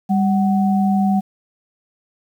sine tone pair together, 198.12 / 748 Hz, G3 / F#5, +19 / +19 cents, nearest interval octave + major seventh, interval 2300 cents, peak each -14 / -21 dBFS, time 0.09-1.21 s, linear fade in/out 20 ms, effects 8-bit

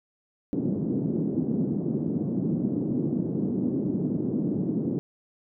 white band-pass noise, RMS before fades -27 dBFS, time 0.53-4.99 s, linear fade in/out 0 ms, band 150 to 300 Hz, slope 24 dB/octave, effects none

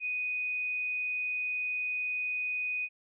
sine tone, 2489 Hz, D#7, in tune, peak -30 dBFS, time 0-2.89 s, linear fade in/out 50 ms, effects none

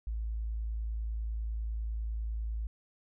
sine tone, 55 Hz, A1, in tune, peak -32 dBFS, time 0.07-2.67 s, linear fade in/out 0 ms, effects none

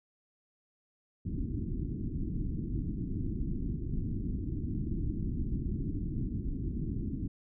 pink low-pass noise, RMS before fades -34 dBFS, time 1.25-7.28 s, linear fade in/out 5 ms, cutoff 330 Hz, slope 48 dB/octave, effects none

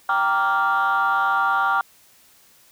sine chord, G minor seventh, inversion none, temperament equal with one note detuned, 784 / 932.3 / 1165.9 / 1396.9 Hz, G5 / Bb5 / D6 / F6, 0 / 0 / -13 / 0 cents, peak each -22 / -24 / -21 / -20 dBFS, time 0.09-1.81 s, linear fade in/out 2 ms, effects tanh soft clip ceiling -12 dBFS + white hiss -54 dBFS RMS until 2.71 s

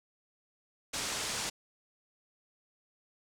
white low-pass noise, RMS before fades -36 dBFS, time 0.93-1.5 s, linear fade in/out 10 ms, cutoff 8200 Hz, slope 24 dB/octave, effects none

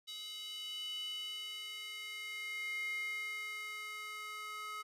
square tone with high-pass filter sweep, 424.9 Hz, G#4, 40 cents sharp, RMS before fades -43 dBFS, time 0.07-4.83 s, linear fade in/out 20 ms, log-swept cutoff 3500 to 1500 Hz, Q 7.4, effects resampled to 32000 Hz

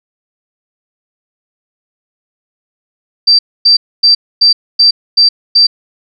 sine tone bursts, 4681 Hz, D8, 7 cents flat, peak -3 dBFS, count 7, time 3.27-5.67 s, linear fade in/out 10 ms, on 120 ms, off 260 ms, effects none

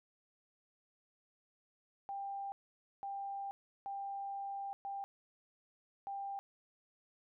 sine tone bursts at uneven times, 793 Hz, G5, 20 cents sharp, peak -39 dBFS, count 5, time 2.09-2.52 / 3.03-3.51 / 3.86-4.73 / 4.85-5.04 / 6.07-6.39 s, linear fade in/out 0 ms, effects none

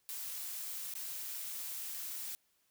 blue noise with dropouts, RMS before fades -42 dBFS, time 0.09-2.35 s, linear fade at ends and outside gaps 0 ms, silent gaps 0.939-0.953 s, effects white hiss -75 dBFS RMS until 2.7 s

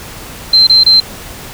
sine tone bursts, 4118 Hz, C8, 28 cents flat, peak -3 dBFS, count 3, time 0.53-1.002 s, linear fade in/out 5 ms, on 140 ms, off 26 ms, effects pink hiss -29 dBFS RMS until 1.53 s

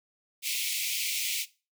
pink high-pass noise, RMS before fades -31 dBFS, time 0.42-1.46 s, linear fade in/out 50 ms, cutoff 2100 Hz, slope 96 dB/octave, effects noise-tail reverb RT60 0.3 s tail -18 dB re dry

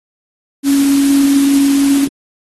sine tone in noise, 278.3 Hz, C#4, 7 cents sharp, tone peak -8 dBFS, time 0.63-2.09 s, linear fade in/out 50 ms, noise white, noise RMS -23 dBFS, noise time 0.63-2.09 s, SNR +12 dB, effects AAC 32 kbps

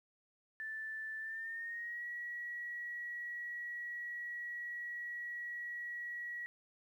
sine tone with pitch glide, 1760 to 1919.3 Hz, A6 to B6, 0 to -50 cents, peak -40 dBFS, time 0.6-6.46 s, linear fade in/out 0 ms, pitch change +150 cents, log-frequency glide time 1.19-2.04 s, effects 12-bit

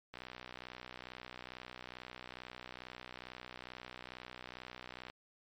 click train, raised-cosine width 0.3 ms, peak -30 dBFS, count 310, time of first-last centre 0.14-5.1 s, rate 62.3 Hz, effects MP3 48 kbps

